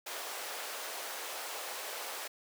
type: high-pass noise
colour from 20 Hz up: pink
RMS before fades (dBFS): -41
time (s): 0.06-2.28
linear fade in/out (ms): 10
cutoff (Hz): 470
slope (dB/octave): 24
effects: none